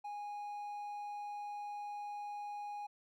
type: tone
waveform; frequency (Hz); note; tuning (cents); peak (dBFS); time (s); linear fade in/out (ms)
triangle; 825; G#5; -12; -39; 0.04-2.87; 10
effects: none